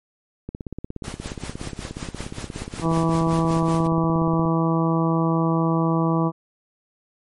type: click train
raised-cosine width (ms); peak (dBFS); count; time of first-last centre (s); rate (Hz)
3; -18; 68; 0.49-4.454; 16.9
type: noise with tremolo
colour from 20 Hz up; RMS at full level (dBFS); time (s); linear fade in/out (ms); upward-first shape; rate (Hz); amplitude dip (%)
pink; -34; 1.04-3.87; 0; sine; 5.3; 80
type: harmonic tone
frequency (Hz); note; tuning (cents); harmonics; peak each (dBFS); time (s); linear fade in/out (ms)
164.1; E3; -8; 1 / 2 / 3 / 4 / 5 / 6 / 7; -20 / -23 / -29 / -30 / -32 / -29 / -29; 2.81-6.32; 50
effects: MP3 48 kbps